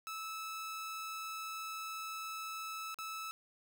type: tone with dropouts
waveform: sawtooth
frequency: 1307 Hz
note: E6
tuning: 15 cents flat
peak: -37 dBFS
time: 0.07-3.31 s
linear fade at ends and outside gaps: 0 ms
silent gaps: 2.944-2.987 s
effects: none

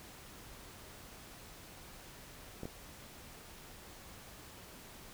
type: clicks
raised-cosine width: 2 ms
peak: -28 dBFS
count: 2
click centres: 2.633 / 2.655 s
effects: pink hiss -53 dBFS RMS until 5.13 s

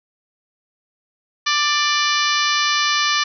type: harmonic tone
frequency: 590 Hz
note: D5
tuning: 8 cents sharp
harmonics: 2 / 3 / 4 / 5 / 6 / 7 / 8 / 9 / 10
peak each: -21 / -23 / -24 / -25 / -26 / -26 / -27 / -28 / -28 dBFS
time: 1.46-3.24 s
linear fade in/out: 10 ms
effects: none

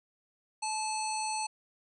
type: harmonic tone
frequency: 869 Hz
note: A5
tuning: 22 cents flat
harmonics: 1 / 3 / 5 / 7 / 9 / 10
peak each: -33 / -41 / -40 / -44 / -43 / -41 dBFS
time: 0.62-1.47 s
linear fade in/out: 10 ms
effects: none

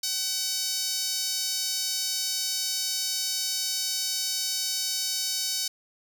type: tone with high-pass filter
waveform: sawtooth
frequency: 756 Hz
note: F#5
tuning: 37 cents sharp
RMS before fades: -29 dBFS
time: 0.03-5.68 s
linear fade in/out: 5 ms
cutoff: 4900 Hz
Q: 2.4
effects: none

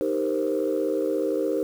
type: chord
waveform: sine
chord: C minor seventh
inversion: first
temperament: equal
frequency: 311.1 / 392 / 466.2 / 523.3 Hz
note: Eb4 / G4 / Bb4 / C5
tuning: 0 / 0 / 0 / 0 cents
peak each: -27 dBFS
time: 0.01-1.63 s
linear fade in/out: 0 ms
effects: tanh soft clip ceiling -15 dBFS + 8-bit

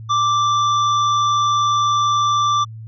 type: tone with hard clipping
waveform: triangle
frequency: 1174.7 Hz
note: D6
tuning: in tune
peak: -16 dBFS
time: 0.09-2.65 s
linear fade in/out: 20 ms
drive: 14 dB
effects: added 111 Hz sine -31 dBFS peak until 2.87 s + resampled to 16000 Hz

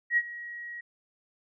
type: tone with ADSR envelope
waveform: sine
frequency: 1902 Hz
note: A#6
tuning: 34 cents sharp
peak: -19 dBFS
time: 0.1-0.81 s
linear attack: 70 ms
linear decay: 48 ms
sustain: -18 dB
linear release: 8 ms
effects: none

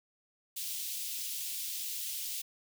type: high-pass noise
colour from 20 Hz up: white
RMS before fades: -38 dBFS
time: 0.56-2.42 s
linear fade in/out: 10 ms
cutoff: 2800 Hz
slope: 24 dB/octave
effects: none

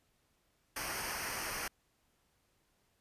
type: noise with comb filter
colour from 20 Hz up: pink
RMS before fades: -39 dBFS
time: 0.76-1.68 s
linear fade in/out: 5 ms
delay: 0.27 ms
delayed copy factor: -0.75
effects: pink hiss -75 dBFS RMS until 3 s + resampled to 32000 Hz

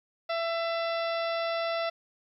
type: harmonic tone with a mistuned harmonic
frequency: 668 Hz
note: E5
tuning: 23 cents sharp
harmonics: 1 / 2 / 3 / 4 / 5 / 6 / 7 / 8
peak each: -29 / -35 / -39 / -41 / -43 / -45 / -46 / -47 dBFS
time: 0.29-1.9 s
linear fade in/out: 10 ms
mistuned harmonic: 5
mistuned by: +61 cents
effects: 11-bit

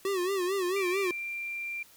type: tone with vibrato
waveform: square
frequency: 375.1 Hz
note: F#4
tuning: 24 cents sharp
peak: -28 dBFS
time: 0.05-1.11 s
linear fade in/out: 2 ms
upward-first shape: sine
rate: 4.5 Hz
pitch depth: 110 cents each way
type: tone with pitch glide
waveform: sine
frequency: 2349 to 2371 Hz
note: D7 to D7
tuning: 0 to +16 cents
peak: -33 dBFS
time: 0.76-1.83 s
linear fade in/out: 5 ms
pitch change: +16 cents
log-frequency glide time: 0.95-1.24 s
effects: white hiss -57 dBFS RMS until 1.96 s

